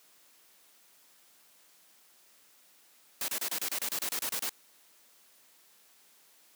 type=noise bursts; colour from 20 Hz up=white; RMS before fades=-33 dBFS; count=13; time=3.21-4.494 s; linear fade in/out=2 ms; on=72 ms; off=29 ms; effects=white hiss -62 dBFS RMS until 6.55 s + high-pass 200 Hz 12 dB/octave